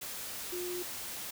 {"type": "tone in noise", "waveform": "sine", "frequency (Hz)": 356.3, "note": "F4", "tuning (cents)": 35, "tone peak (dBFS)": -36, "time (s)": [0.52, 0.83], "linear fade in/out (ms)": 10, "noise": "white", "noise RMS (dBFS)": -41, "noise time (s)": [0.01, 1.31], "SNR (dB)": 2, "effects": []}